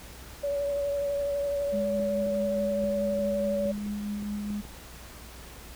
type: tone with vibrato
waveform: sine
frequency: 568 Hz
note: C#5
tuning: 42 cents sharp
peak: -26 dBFS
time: 0.43-3.72 s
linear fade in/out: 10 ms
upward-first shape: triangle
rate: 12 Hz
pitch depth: 22 cents each way
type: tone with tremolo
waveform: sine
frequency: 206.6 Hz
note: G#3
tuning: 9 cents flat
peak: -29 dBFS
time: 1.72-4.62 s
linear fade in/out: 20 ms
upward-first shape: sine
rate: 4.7 Hz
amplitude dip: 25%
type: clicks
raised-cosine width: 3 ms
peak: -31 dBFS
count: 10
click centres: 1.998 / 2.266 / 2.839 / 3.19 / 3.657 / 3.779 / 3.864 / 4.225 / 4.504 / 4.652 s
effects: added 60 Hz sine -47 dBFS peak until 5.75 s + pink hiss -47 dBFS RMS until 5.75 s